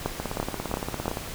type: two click trains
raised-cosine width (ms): 1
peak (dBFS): -11 / -15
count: 4 / 18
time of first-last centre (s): 0.06-1.08 / 0.2-1.171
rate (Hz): 2.94 / 17.5
effects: pink hiss -37 dBFS RMS until 1.34 s